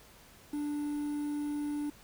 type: tone with quantisation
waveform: triangle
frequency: 293.7 Hz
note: D4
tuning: in tune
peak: -30 dBFS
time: 0.53-1.9 s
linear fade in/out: 5 ms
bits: 9
effects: pink hiss -57 dBFS RMS until 2.03 s